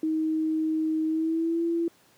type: tone with pitch glide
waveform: sine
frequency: 315.5 to 336.2 Hz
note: D#4 to E4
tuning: +24 to +34 cents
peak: -23 dBFS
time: 0.03-1.88 s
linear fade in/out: 2 ms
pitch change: +110 cents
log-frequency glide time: 1.07-1.63 s
effects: pink hiss -60 dBFS RMS until 2.17 s + high-pass 150 Hz 12 dB/octave